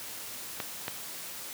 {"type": "clicks", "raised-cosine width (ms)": 0.3, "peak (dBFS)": -16, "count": 2, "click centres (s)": [0.602, 0.881], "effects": ["white hiss -41 dBFS RMS until 1.53 s", "high-pass 80 Hz 12 dB/octave"]}